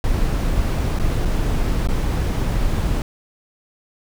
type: noise with dropouts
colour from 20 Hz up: brown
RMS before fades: -19 dBFS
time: 0.04-3.02 s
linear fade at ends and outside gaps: 1 ms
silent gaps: 0.989-0.997 / 1.251-1.255 / 1.873-1.887 s
effects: none